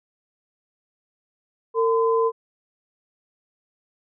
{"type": "tone pair together", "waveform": "sine", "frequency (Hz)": [454.4, 1020], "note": ["A#4", "C6"], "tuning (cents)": [-44, -44], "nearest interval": "octave + major second", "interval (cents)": 1400, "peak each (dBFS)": [-18, -23], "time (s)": [1.74, 2.32], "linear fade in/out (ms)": 50, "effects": []}